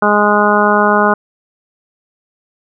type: harmonic tone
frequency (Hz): 207.7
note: G#3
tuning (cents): 0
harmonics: 1 / 2 / 3 / 4 / 5 / 6 / 7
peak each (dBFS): -16 / -16 / -16 / -16 / -16 / -16 / -16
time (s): 0.02-1.14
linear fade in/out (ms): 5
effects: none